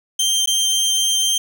25% pulse tone with dropouts, 3152 Hz, G7, 9 cents sharp, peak -12 dBFS, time 0.19-1.38 s, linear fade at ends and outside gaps 5 ms, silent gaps 0.46-0.473 s, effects none

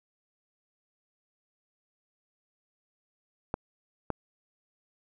clicks, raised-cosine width 1 ms, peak -15 dBFS, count 2, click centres 3.541 / 4.103 s, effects none

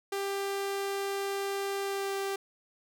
sawtooth tone with pitch glide, 395.6 to 392.6 Hz, G4 to G4, +16 to +3 cents, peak -27 dBFS, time 0.12-2.36 s, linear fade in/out 5 ms, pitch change -13 cents, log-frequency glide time 1.81-2.17 s, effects none

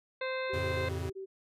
harmonic tone, 520 Hz, C5, 11 cents flat, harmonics 1 / 2 / 3 / 4 / 5 / 7 / 8, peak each -34 / -41 / -41 / -41 / -45 / -47 / -50 dBFS, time 0.21-0.89 s, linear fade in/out 5 ms
sine tone bursts, 384.7 Hz, G4, 33 cents flat, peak -38 dBFS, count 6, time 0.49-1.26 s, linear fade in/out 20 ms, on 110 ms, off 22 ms
square chord, F augmented, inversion none, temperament equal, 87.31 / 110 / 138.59 Hz, F2 / A2 / C#3, 0 / 0 / 0 cents, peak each -36 / -42 / -42 dBFS, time 0.53-1.1 s, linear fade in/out 10 ms
effects resampled to 32000 Hz

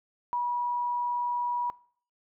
sine tone, 969 Hz, B5, 33 cents flat, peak -26 dBFS, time 0.33-1.7 s, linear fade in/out 0 ms, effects noise-tail reverb RT60 0.5 s tail -21 dB re dry

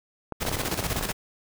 clicks, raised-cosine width 1 ms, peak -17 dBFS, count 12, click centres 0.323 / 0.452 / 0.484 / 0.516 / 0.569 / 0.635 / 0.685 / 0.726 / 0.792 / 0.827 / 0.96 / 1.011 s
pink noise with tremolo, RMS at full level -27 dBFS, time 0.4-1.13 s, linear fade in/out 20 ms, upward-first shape square, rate 16 Hz, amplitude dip 60%
effects none

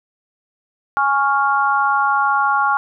sine chord, Db major, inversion second, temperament equal, 830.6 / 1108.7 / 1396.9 Hz, Ab5 / Db6 / F6, 0 / 0 / 0 cents, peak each -18 dBFS, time 0.97-2.77 s, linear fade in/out 0 ms, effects none

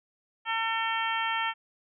harmonic tone, 450 Hz, A4, 39 cents sharp, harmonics 2 / 3 / 4 / 5 / 6 / 7, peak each -31 / -33 / -34 / -35 / -36 / -36 dBFS, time 0.45-1.54 s, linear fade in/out 50 ms, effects none

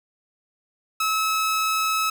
sawtooth tone, 1294 Hz, E6, 32 cents flat, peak -17 dBFS, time 1-2.1 s, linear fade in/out 5 ms, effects none

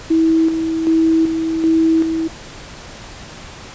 sine tone with tremolo, 324.1 Hz, E4, 29 cents flat, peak -10 dBFS, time 0.1-2.28 s, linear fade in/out 10 ms, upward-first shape square, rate 1.3 Hz, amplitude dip 50%, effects pink hiss -35 dBFS RMS until 3.74 s + resampled to 16000 Hz

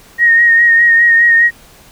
sine tone with vibrato, 1864.7 Hz, A#6, in tune, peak -5 dBFS, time 0.18-1.51 s, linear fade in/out 50 ms, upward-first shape sine, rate 4.9 Hz, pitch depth 29 cents each way, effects pink hiss -42 dBFS RMS until 1.91 s

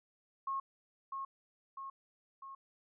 sine tone with echo, 1085 Hz, C#6, 37 cents flat, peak -34 dBFS, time 0.47-0.6 s, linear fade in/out 5 ms, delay 650 ms, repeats 3, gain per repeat -4 dB, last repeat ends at 2.55 s, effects none

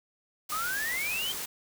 white noise, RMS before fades -36 dBFS, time 0.49-1.46 s, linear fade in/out 10 ms
sine exponential sweep, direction up, 1210 to 3200 Hz, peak -30 dBFS, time 0.52-1.32 s, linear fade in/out 2 ms
effects none

